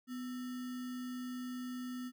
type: tone with sample-and-hold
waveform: sine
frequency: 250 Hz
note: B3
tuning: 21 cents sharp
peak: -39 dBFS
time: 0.07-2.12 s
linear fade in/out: 50 ms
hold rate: 1575 Hz
effects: none